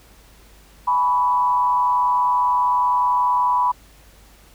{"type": "tone with frequency modulation", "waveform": "sine", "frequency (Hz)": 987.8, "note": "B5", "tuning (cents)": 0, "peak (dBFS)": -15, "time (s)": [0.87, 3.72], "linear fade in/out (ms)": 10, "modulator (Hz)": 145, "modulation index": 0.51, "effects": ["added 51 Hz sine -49 dBFS peak until 4.54 s", "pink hiss -51 dBFS RMS until 4.54 s"]}